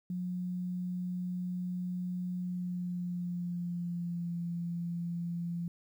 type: tone with pitch glide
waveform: sine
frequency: 180 to 171.47 Hz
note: F#3 to F3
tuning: -47 to -31 cents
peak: -33 dBFS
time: 0.1-5.68 s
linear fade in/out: 2 ms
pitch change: -84 cents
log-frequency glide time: 2.42-4.36 s
effects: 11-bit